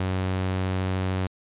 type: tone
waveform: sawtooth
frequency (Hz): 93.5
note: F#2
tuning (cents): +19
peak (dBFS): -20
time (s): 0-1.27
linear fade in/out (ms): 5
effects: resampled to 8000 Hz